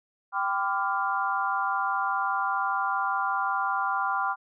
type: chord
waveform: sine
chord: G dominant seventh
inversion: none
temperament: equal with one note detuned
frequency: 784 / 1009.7 / 1174.7 / 1396.9 Hz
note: G5 / B5 / D6 / F6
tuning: 0 / +38 / 0 / 0 cents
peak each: -30 dBFS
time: 0.32-4.36 s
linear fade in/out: 50 ms
effects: none